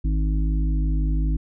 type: harmonic tone with a mistuned harmonic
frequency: 52.2 Hz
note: G#1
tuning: 10 cents sharp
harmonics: 1 / 3 / 5 / 6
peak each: -19 / -29 / -33 / -35 dBFS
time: 0.04-1.37 s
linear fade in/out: 10 ms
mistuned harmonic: 1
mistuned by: +16 cents
effects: none